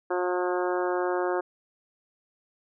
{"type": "harmonic tone", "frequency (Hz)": 179.8, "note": "F#3", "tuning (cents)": -49, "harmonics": [2, 3, 4, 5, 6, 7, 8, 9], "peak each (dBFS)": [-27, -31, -33, -35, -37, -38, -39, -40], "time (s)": [0.1, 1.41], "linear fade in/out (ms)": 10, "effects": []}